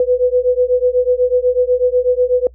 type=beating tone pair; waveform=sine; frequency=494.2 / 502.3 Hz; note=B4 / B4; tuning=+1 / +29 cents; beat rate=8.1 Hz; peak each=-14 dBFS; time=0-2.47 s; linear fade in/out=2 ms; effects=noise-tail reverb RT60 0.1 s tail -24 dB re dry + added 60 Hz sine -39 dBFS peak until 2.54 s